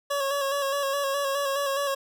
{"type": "tone with vibrato", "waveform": "25% pulse", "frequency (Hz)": 557, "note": "C#5", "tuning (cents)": 8, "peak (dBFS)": -21, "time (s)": [0.1, 1.95], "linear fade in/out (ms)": 10, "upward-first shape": "square", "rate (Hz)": 4.8, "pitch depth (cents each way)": 32, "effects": []}